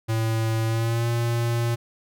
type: tone with pitch glide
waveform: square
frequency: 112.2 to 117.57 Hz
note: A2 to A#2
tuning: +34 to +15 cents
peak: -22 dBFS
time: 0.08-1.76 s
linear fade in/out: 20 ms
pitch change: +81 cents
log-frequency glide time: 0.66-1.08 s
effects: none